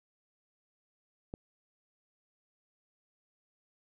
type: click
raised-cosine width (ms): 2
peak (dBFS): -26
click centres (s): 1.339
effects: none